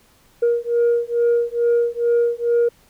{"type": "beating tone pair", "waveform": "sine", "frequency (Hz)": [471.6, 473.9], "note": ["A#4", "A#4"], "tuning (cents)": [20, 28], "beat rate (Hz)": 2.3, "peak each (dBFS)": -17, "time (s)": [0.42, 2.69], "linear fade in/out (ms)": 10, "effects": ["tanh soft clip ceiling -11 dBFS", "pink hiss -55 dBFS RMS until 2.89 s"]}